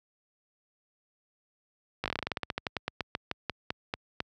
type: slowing click train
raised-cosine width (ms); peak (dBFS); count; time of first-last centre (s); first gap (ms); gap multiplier
0.3; -14; 24; 2.04-4.204; 18; 1.13
effects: high-pass 60 Hz 12 dB/octave